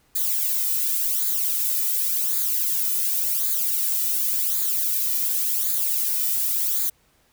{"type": "noise with flanger", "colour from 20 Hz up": "violet", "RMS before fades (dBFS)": -23, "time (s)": [0.15, 6.9], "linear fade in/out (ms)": 10, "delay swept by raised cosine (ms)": [0.35, 1.85], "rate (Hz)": 0.9, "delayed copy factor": -0.75, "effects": ["pink hiss -62 dBFS RMS until 7.32 s"]}